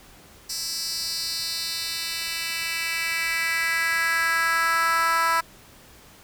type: tone with high-pass filter sweep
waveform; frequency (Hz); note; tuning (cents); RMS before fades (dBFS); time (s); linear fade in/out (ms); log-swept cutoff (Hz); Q
10% pulse; 330; E4; +2; -25; 0.49-5.41; 10; 5700 to 1100; 2.7
effects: pink hiss -50 dBFS RMS until 6.23 s